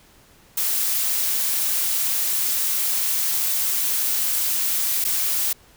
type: noise with dropouts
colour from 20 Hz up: blue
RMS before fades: -22 dBFS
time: 0.57-5.53 s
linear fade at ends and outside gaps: 5 ms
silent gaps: 5.042-5.048 s
effects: pink hiss -53 dBFS RMS until 5.76 s